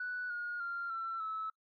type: tone with pitch steps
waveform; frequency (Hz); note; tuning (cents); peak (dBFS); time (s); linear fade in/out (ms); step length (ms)
sine; 1482 / 1434.8 / 1389.2 / 1344.9 / 1302.1; F#6 / F6 / F6 / E6 / E6; +2 / +46 / -10 / +34 / -22; -35; 0-1.5; 5; 300
effects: noise-tail reverb RT60 0.1 s tail -24 dB re dry + tanh soft clip ceiling -31 dBFS